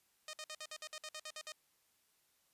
5% pulse tone bursts, 617 Hz, D#5, 15 cents flat, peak -33 dBFS, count 12, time 0.28-1.521 s, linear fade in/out 2 ms, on 53 ms, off 55 ms, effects white hiss -75 dBFS RMS until 2.53 s + resampled to 32000 Hz

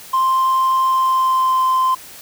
triangle tone with pitch glide, 1048 to 1037.2 Hz, C6 to C6, +2 to -15 cents, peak -10 dBFS, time 0.13-1.95 s, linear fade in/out 10 ms, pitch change -17 cents, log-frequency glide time 0.86-1.59 s, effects tanh soft clip ceiling -8 dBFS + white hiss -38 dBFS RMS until 2.21 s

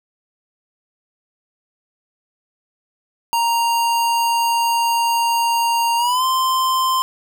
square tone with pitch glide, 932.3 to 1040.4 Hz, A#5 to C6, 0 to -10 cents, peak -16 dBFS, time 3.33-7.02 s, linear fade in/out 0 ms, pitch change +190 cents, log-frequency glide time 5.97-6.24 s, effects none

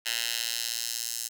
10% pulse tone with high-pass filter sweep, 116.54 Hz, A#2, in tune, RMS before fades -32 dBFS, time 0.05-1.29 s, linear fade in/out 20 ms, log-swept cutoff 2700 to 6600 Hz, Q 1.2, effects none

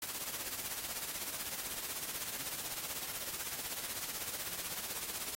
white noise with tremolo, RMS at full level -38 dBFS, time 0.02-5.35 s, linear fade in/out 2 ms, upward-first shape triangle, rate 16 Hz, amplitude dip 65%, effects AAC 48 kbps

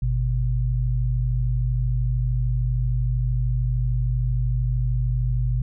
sine tone pair together, 51.02 / 124.1 Hz, G#1 / B2, -30 / +9 cents, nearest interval octave + minor third, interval 1539 cents, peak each -22 dBFS, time 0.02-5.62 s, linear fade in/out 5 ms, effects none

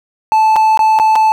triangle tone with dropouts, 874 Hz, A5, 12 cents flat, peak -5 dBFS, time 0.32-1.32 s, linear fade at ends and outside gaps 0 ms, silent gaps 0.559-0.564 / 0.774-0.792 / 0.989-0.998 / 1.155-1.159 s, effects none

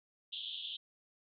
white band-pass noise, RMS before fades -43 dBFS, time 0.32-0.77 s, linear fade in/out 10 ms, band 3000 to 3700 Hz, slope 96 dB/octave, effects none

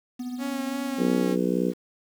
triangle tone with tremolo, 248.4 Hz, B3, 10 cents sharp, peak -26 dBFS, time 0.19-1.32 s, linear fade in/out 10 ms, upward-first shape triangle, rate 15 Hz, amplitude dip 50%
sawtooth tone with vibrato, 275.4 Hz, C#4, 11 cents flat, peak -26 dBFS, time 0.38-1.37 s, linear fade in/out 50 ms, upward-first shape sine, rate 2.9 Hz, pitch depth 20 cents each way
harmonic tone, 61.6 Hz, B1, 4 cents flat, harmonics 3 / 4 / 5 / 6 / 7 / 8, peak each -27 / -28 / -29 / -30 / -30 / -31 dBFS, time 0.97-1.74 s, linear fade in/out 50 ms
effects 8-bit

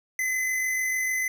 square tone with amplitude modulation, 2032 Hz, B6, 49 cents sharp, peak -24 dBFS, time 0.19-1.28 s, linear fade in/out 2 ms, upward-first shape sine, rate 46.7 Hz, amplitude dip 25%, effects none

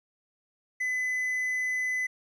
triangle tone, 2011 Hz, B6, 31 cents sharp, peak -25 dBFS, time 0.8-2.07 s, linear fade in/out 10 ms, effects resampled to 32000 Hz + 11-bit

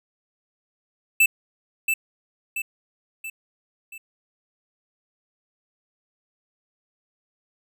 square tone with echo, 2645 Hz, E7, 5 cents sharp, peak -14 dBFS, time 1.2-1.26 s, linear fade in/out 5 ms, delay 680 ms, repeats 4, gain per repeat -6 dB, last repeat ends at 3.98 s, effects none

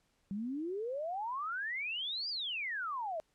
sine exponential two-way sweep, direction up then down, 190 to 4953 to 611 Hz, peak -35 dBFS, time 0.31-3.2 s, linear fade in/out 0 ms, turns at 2.29 s, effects pink hiss -75 dBFS RMS until 3.34 s + low-pass 10000 Hz 12 dB/octave

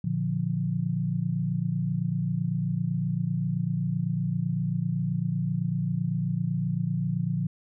sine chord, Bb major, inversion none, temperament equal, 116.54 / 146.83 / 174.61 Hz, Bb2 / D3 / F3, 0 / 0 / 0 cents, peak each -31 / -29 / -28 dBFS, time 0.04-7.47 s, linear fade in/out 5 ms, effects none

